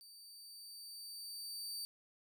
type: tone with level ramp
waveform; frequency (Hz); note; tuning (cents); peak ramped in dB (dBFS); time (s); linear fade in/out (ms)
sawtooth; 4617; D8; -30; -53 to -38; 0.01-1.85; 0
effects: none